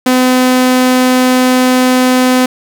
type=tone; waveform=sawtooth; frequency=254.2 Hz; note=C4; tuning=50 cents flat; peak=-3 dBFS; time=0.06-2.46 s; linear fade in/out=5 ms; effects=7-bit